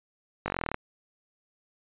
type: slowing click train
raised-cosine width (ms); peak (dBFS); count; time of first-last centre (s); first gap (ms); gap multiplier
0.5; -14; 13; 0.46-0.744; 20; 1.03
effects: resampled to 8000 Hz